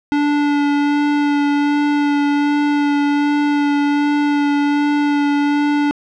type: tone with vibrato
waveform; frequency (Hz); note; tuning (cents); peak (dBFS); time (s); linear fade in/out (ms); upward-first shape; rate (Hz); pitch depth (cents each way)
square; 290; D4; -22; -14; 0.12-5.91; 0; sine; 1.3; 13
effects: low-pass 3000 Hz 12 dB/octave